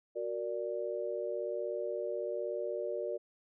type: chord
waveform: sine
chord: Gb augmented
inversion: none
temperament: equal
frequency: 370 / 466.2 / 587.3 Hz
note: Gb4 / Bb4 / D5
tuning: 0 / 0 / 0 cents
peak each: -39 / -38 / -37 dBFS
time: 0.15-3.18 s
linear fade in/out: 20 ms
effects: none